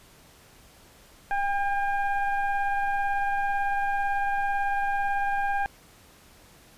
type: tone with frequency modulation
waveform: sine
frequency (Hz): 800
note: G5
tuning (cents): +35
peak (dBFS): -23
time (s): 1.31-5.66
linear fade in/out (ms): 0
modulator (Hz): 809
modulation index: 1
effects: pink hiss -54 dBFS RMS until 6.77 s + resampled to 32000 Hz